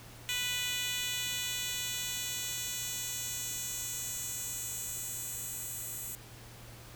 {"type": "tone with high-pass filter sweep", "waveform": "10% pulse", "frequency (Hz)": 493.9, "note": "B4", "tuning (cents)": 0, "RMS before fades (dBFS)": -37, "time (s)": [0.29, 6.15], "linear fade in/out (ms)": 0, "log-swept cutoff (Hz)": [3000, 9500], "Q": 1.3, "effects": ["added 117 Hz sine -52 dBFS peak until 6.95 s", "pink hiss -52 dBFS RMS until 6.95 s"]}